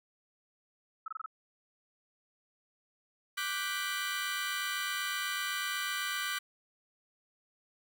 sine tone bursts, 1298 Hz, E6, 27 cents flat, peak -35 dBFS, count 5, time 1.06-1.261 s, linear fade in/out 5 ms, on 21 ms, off 24 ms
25% pulse chord, G major seventh, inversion second, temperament equal, 1174.7 / 1480 / 1568 / 1975.5 Hz, D6 / F#6 / G6 / B6, 0 / 0 / 0 / 0 cents, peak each -35 dBFS, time 3.37-6.39 s, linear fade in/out 10 ms
effects none

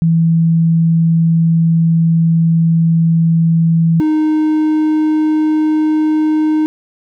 sine / triangle tone pair in turn, 164.81 / 309.3 Hz, E3 / D#4, 0 / -10 cents, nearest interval major seventh, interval 1090 cents, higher second, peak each -8 dBFS, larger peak neither, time 0.02-4 / 4-6.66 s, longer first, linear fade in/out 0 ms, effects none

